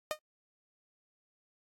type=tone with exponential decay; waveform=sawtooth; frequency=613 Hz; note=D#5; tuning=26 cents flat; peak=-24 dBFS; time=0.11-0.19 s; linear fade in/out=0 ms; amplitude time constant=17 ms; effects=AAC 64 kbps